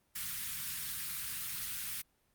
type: band-stop noise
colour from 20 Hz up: white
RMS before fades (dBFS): -39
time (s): 0.15-2.02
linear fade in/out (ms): 10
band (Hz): 200 to 1300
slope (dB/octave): 24
effects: pink hiss -74 dBFS RMS until 2.34 s + Opus 32 kbps